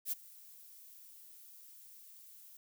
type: noise with ADSR envelope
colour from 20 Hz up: violet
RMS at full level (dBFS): -34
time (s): 0.05-2.57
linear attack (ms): 70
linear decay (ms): 19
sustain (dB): -22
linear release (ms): 3
effects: none